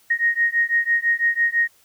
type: beating tone pair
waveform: sine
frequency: 1864.7 / 1870.7 Hz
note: A#6 / A#6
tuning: 0 / +6 cents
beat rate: 6 Hz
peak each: -20 / -20 dBFS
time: 0.1-1.68 s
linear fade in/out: 10 ms
effects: white hiss -57 dBFS RMS until 1.84 s